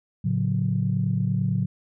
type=tone cluster; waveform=sine; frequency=110.8 / 139.7 / 182.2 Hz; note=A2 / C#3 / F#3; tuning=+13 / +14 / -26 cents; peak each=-25 dBFS; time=0.24-1.66 s; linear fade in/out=10 ms; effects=tanh soft clip ceiling -11 dBFS